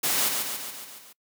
white noise with echo, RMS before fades -25 dBFS, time 0.03-0.29 s, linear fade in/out 10 ms, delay 140 ms, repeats 6, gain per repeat -4 dB, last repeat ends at 1.13 s, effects noise-tail reverb RT60 0.1 s tail -24 dB re dry + high-pass 150 Hz 12 dB/octave

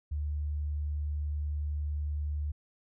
sine tone, 74.1 Hz, D2, 16 cents sharp, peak -30 dBFS, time 0.11-2.52 s, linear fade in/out 10 ms, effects none

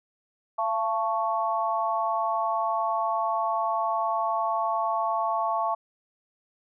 sine chord, F augmented, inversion none, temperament equal with one note detuned, 680.5 / 880 / 1108.7 Hz, F5 / A5 / C#6, -45 / 0 / 0 cents, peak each -28 dBFS, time 0.58-5.75 s, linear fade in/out 10 ms, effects none

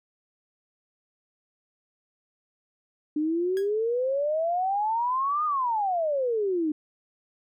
sine exponential two-way sweep, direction up then down, 296.2 to 1244.5 to 296.2 Hz, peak -23 dBFS, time 3.16-6.72 s, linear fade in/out 5 ms, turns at 5.45 s
sawtooth tone with exponential decay, 1649 Hz, G#6, 13 cents flat, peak -33 dBFS, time 3.57-3.71 s, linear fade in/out 0 ms, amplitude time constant 30 ms
effects none

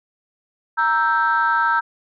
sine chord, E diminished, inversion second, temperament equal, 932.3 / 1318.5 / 1568 Hz, Bb5 / E6 / G6, 0 / 0 / 0 cents, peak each -19 dBFS, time 0.77-1.81 s, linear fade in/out 20 ms, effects tanh soft clip ceiling -8 dBFS

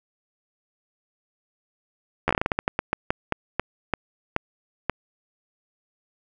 slowing click train, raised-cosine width 0.5 ms, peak -6 dBFS, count 19, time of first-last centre 2.28-4.897 s, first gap 12 ms, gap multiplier 1.25, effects none

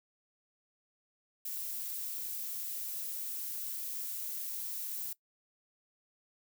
violet noise, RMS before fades -39 dBFS, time 1.45-5.13 s, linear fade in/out 5 ms, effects noise-tail reverb RT60 0.1 s tail -20 dB re dry

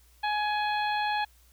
harmonic tone, 839 Hz, G#5, 17 cents sharp, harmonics 1 / 2 / 3 / 4 / 5, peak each -27 / -33 / -37 / -39 / -41 dBFS, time 0.23-1.25 s, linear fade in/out 10 ms, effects added 60 Hz sine -58 dBFS peak until 1.52 s + white hiss -63 dBFS RMS until 1.52 s

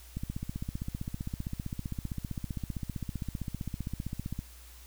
click train, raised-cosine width 5 ms, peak -22 dBFS, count 66, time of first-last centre 0.17-4.391 s, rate 15.4 Hz, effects added 60 Hz sine -50 dBFS peak until 4.86 s + white hiss -55 dBFS RMS until 4.86 s

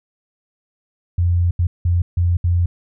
sine tone bursts at uneven times, 87.31 Hz, F2, in tune, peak -13 dBFS, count 5, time 1.18-1.51 / 1.59-1.67 / 1.85-2.02 / 2.17-2.37 / 2.44-2.66 s, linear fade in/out 5 ms, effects none

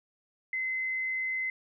sine tone, 2052 Hz, C7, 34 cents flat, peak -29 dBFS, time 0.53-1.5 s, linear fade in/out 2 ms, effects none

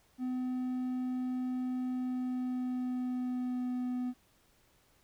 triangle tone with pitch glide, 253.3 to 249.4 Hz, B3 to B3, +44 to +17 cents, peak -30 dBFS, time 0.18-4.14 s, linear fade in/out 50 ms, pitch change -27 cents, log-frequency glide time 1.91-3.94 s, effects pink hiss -68 dBFS RMS until 5.03 s

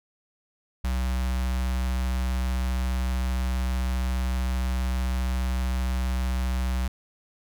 square tone with notch filter, 63.2 Hz, B1, 41 cents sharp, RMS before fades -26 dBFS, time 0.84-6.88 s, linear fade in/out 5 ms, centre 390 Hz, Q 0.88, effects none

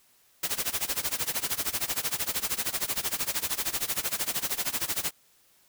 white noise with tremolo, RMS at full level -27 dBFS, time 0.43-5.11 s, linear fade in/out 5 ms, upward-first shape sine, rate 13 Hz, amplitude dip 90%, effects white hiss -63 dBFS RMS until 5.68 s

